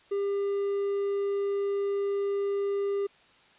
triangle tone, 400 Hz, G4, 35 cents sharp, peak -24 dBFS, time 0.11-3.07 s, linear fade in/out 10 ms, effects white hiss -59 dBFS RMS until 3.58 s + resampled to 8000 Hz

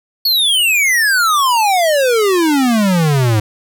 square exponential sweep, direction down, 4460 to 103.83 Hz, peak -11 dBFS, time 0.25-3.4 s, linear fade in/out 5 ms, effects none

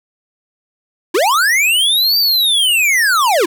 square linear two-way sweep, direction up then down, 300.3 to 4699 to 300.3 Hz, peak -11 dBFS, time 1.14-3.46 s, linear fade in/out 10 ms, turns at 2.18 s, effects none

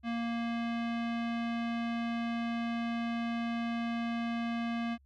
square tone with low-pass filter, 233.1 Hz, A#3, in tune, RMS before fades -34 dBFS, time 0.03-4.98 s, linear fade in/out 50 ms, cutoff 2800 Hz, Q 1.4, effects added 68 Hz sine -61 dBFS peak until 5.05 s

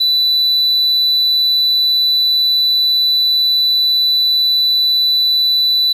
sine tone, 3979 Hz, B7, 12 cents sharp, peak -8 dBFS, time 0-5.93 s, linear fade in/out 10 ms, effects tanh soft clip ceiling -9 dBFS + 7-bit

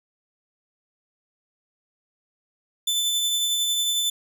sawtooth tone with tremolo, 3520 Hz, A7, in tune, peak -17 dBFS, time 2.87-4.1 s, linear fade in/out 5 ms, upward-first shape triangle, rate 11 Hz, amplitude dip 30%, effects none

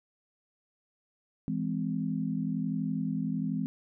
sine chord, E augmented, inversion none, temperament just, 164.81 / 206 / 257.5 Hz, E3 / G#3 / B#3, 0 / -14 / -28 cents, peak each -33 dBFS, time 1.48-3.66 s, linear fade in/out 0 ms, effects none

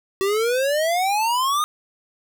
square exponential sweep, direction up, 379.7 to 1244.5 Hz, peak -19 dBFS, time 0.21-1.64 s, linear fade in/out 0 ms, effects none

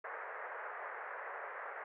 white band-pass noise, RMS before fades -45 dBFS, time 0.04-1.84 s, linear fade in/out 5 ms, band 440 to 1900 Hz, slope 48 dB/octave, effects none

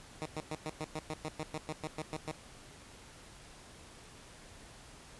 10% pulse tone bursts, 155.56 Hz, D#3, in tune, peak -28 dBFS, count 15, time 0.22-2.315 s, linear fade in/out 0 ms, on 37 ms, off 110 ms, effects pink hiss -54 dBFS RMS until 5.19 s + resampled to 24000 Hz

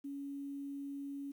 sine tone with quantisation, 280 Hz, C#4, 18 cents sharp, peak -40 dBFS, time 0.04-1.32 s, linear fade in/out 10 ms, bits 11, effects none

